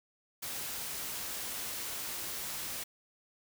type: noise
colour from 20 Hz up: white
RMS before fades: -39 dBFS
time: 0.42-2.84 s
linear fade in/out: 10 ms
effects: none